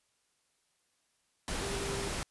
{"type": "tone in noise", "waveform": "sine", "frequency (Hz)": 396.2, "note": "G4", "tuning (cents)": 18, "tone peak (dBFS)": -38, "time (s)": [1.62, 2.08], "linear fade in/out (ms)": 0, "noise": "pink", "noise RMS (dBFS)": -36, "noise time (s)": [1.48, 2.23], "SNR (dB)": -5, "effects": ["white hiss -75 dBFS RMS until 2.3 s", "resampled to 24000 Hz"]}